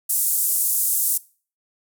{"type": "band-pass noise", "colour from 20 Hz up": "pink", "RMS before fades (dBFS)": -21, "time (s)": [0.09, 1.18], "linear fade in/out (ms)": 10, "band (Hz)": [8800, 16000], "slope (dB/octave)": 24, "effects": ["noise-tail reverb RT60 0.4 s tail -21 dB re dry"]}